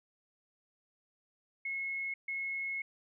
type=tone bursts at uneven times; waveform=sine; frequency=2176 Hz; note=C#7; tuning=33 cents flat; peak=-34 dBFS; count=2; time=1.65-2.14 / 2.28-2.82 s; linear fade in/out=5 ms; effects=none